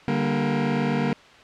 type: chord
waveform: sawtooth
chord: G minor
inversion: second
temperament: just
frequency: 147 / 196 / 235.2 Hz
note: D3 / G3 / Bb3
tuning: +2 / 0 / +16 cents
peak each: -22 / -23 / -20 dBFS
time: 0.08-1.13 s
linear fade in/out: 0 ms
effects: white hiss -48 dBFS RMS until 1.43 s + low-pass 3000 Hz 12 dB/octave